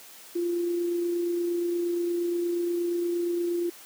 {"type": "tone with amplitude modulation", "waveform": "sine", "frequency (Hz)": 346.4, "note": "F4", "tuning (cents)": -14, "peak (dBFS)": -23, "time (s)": [0.35, 3.7], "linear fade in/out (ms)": 10, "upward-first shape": "sine", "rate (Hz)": 28.5, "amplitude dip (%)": 25, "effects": ["white hiss -48 dBFS RMS until 3.85 s", "high-pass 200 Hz 12 dB/octave"]}